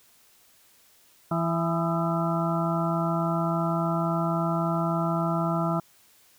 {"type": "harmonic tone with a mistuned harmonic", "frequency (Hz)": 166.5, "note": "E3", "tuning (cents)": 18, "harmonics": [1, 2, 4, 5, 6, 7, 8], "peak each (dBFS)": [-26, -32, -30, -36, -36, -34, -33], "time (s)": [1.31, 5.8], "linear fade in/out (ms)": 5, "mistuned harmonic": 7, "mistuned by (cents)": 91, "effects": ["white hiss -59 dBFS RMS until 6.38 s"]}